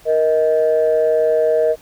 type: tone pair together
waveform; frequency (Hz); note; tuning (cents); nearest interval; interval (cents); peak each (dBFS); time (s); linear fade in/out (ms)
sine; 470 / 629.6; A#4 / D#5; +14 / +20; perfect fourth; 506; -14; 0.05-1.76; 50
effects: tanh soft clip ceiling -7 dBFS + pink hiss -47 dBFS RMS until 1.81 s